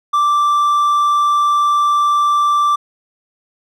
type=tone; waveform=triangle; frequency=1173 Hz; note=D6; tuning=2 cents flat; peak=-9 dBFS; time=0.13-2.76 s; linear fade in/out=10 ms; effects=none